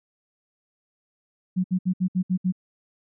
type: tone bursts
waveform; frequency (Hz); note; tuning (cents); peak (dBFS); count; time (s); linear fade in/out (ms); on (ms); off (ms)
sine; 183.9; F#3; -10; -19; 7; 1.56-2.524; 20; 82; 65
effects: none